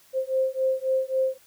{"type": "beating tone pair", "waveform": "sine", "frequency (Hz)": [523.3, 527], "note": ["C5", "C5"], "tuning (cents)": [0, 12], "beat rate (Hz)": 3.7, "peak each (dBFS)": -25, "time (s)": [0.13, 1.38], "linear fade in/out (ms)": 50, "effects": ["white hiss -57 dBFS RMS until 1.46 s"]}